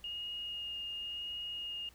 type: tone with vibrato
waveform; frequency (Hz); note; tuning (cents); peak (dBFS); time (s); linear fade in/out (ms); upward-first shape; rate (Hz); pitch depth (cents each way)
sine; 2851; F7; +35; -38; 0.04-1.89; 2; sine; 0.92; 10
effects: added 60 Hz sine -64 dBFS peak until 1.94 s + pink hiss -63 dBFS RMS until 1.94 s